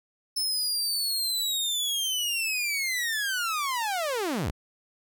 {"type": "linear sweep", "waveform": "sawtooth", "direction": "down", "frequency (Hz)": [5274, 41.2], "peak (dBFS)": -23, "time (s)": [0.36, 4.51], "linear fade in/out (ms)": 10, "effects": []}